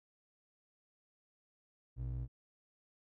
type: ring-modulated tone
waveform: triangle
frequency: 91.1 Hz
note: F#2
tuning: 26 cents flat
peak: -32 dBFS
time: 1.96-2.28 s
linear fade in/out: 50 ms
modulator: 32.4 Hz
effects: none